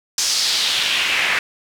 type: noise with band-pass filter sweep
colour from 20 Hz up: pink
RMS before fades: -19 dBFS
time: 0.18-1.39 s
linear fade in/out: 2 ms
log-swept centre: 5900 to 2000 Hz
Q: 2.4
effects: none